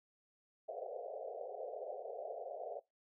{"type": "band-pass noise", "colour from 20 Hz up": "white", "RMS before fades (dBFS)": -45, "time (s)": [0.68, 2.8], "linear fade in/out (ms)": 10, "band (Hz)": [420, 730], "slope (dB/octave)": 96, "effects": ["noise-tail reverb RT60 0.2 s tail -21 dB re dry"]}